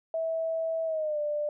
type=tone with pitch glide; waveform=sine; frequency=651 to 593.5 Hz; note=E5 to D5; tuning=-22 to +18 cents; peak=-27 dBFS; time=0.14-1.49 s; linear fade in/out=2 ms; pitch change=-160 cents; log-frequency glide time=0.85-1.19 s; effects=none